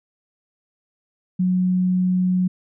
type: tone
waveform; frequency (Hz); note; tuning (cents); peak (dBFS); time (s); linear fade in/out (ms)
sine; 183; F#3; -19; -16; 1.39-2.48; 10
effects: none